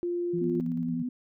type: tone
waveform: sine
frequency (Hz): 349.2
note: F4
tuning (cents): 0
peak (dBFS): -27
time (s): 0.03-0.6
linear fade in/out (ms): 0
type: tone with tremolo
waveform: sine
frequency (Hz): 170.2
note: F3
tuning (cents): -44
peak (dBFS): -30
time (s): 0.33-1.03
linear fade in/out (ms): 10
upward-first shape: square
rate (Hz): 9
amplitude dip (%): 30
type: tone with vibrato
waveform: sine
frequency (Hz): 246.9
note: B3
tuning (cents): 0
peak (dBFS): -29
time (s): 0.41-1.09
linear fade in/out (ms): 5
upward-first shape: sine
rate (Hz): 11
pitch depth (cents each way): 32
effects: none